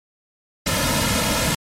pink noise with comb filter, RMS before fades -20 dBFS, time 0.66-1.55 s, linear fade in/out 5 ms, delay 2.6 ms, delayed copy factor -0.9, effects low-pass 12000 Hz 12 dB/octave + MP3 64 kbps

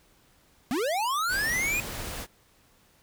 square linear sweep, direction up, 221.5 to 2503 Hz, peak -26 dBFS, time 0.71-1.8 s, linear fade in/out 0 ms
pink noise, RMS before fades -36 dBFS, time 1.28-2.27 s, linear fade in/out 50 ms
effects pink hiss -62 dBFS RMS until 3.02 s

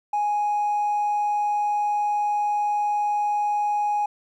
triangle tone with hard clipping, 830.6 Hz, G#5, in tune, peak -20 dBFS, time 0.13-4.06 s, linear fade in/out 5 ms, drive 2 dB, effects none

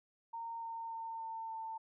sine tone with pitch steps, 920 / 913.6 / 907.3 / 901.1 / 894.8 Hz, A#5 / A#5 / A#5 / A5 / A5, -23 / -35 / -47 / +41 / +29 cents, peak -40 dBFS, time 0.33-1.78 s, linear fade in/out 10 ms, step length 290 ms, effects none

